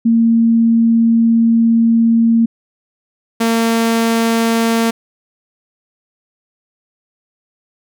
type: tone pair in turn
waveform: sine / sawtooth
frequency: 229.3 / 228.3 Hz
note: A#3 / A#3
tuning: -28 / -36 cents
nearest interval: unison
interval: 8 cents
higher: first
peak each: -8 dBFS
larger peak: neither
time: 0.05-2.46 / 3.4-4.91 s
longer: first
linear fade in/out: 10 ms
effects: none